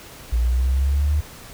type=linear sweep; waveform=sine; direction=up; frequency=57 to 76 Hz; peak=-16 dBFS; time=0.32-1.21 s; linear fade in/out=10 ms; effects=pink hiss -41 dBFS RMS until 1.53 s